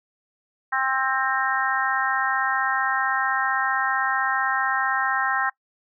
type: harmonic tone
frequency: 264.4 Hz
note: C4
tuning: 18 cents sharp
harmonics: 3 / 4 / 5 / 6 / 7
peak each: -27 / -27 / -27 / -27 / -27 dBFS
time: 0.72-5.5 s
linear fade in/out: 10 ms
effects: noise-tail reverb RT60 0.1 s tail -22 dB re dry